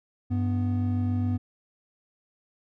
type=tone pair together; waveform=triangle; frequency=98 / 246.9 Hz; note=G2 / B3; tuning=0 / 0 cents; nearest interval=octave + major third; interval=1600 cents; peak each=-23 / -26 dBFS; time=0.3-1.38 s; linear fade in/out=20 ms; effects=none